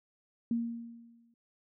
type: tone with exponential decay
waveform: sine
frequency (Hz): 233.1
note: A#3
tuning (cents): 0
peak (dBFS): -26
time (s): 0.51-1.34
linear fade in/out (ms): 2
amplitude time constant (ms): 180
effects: none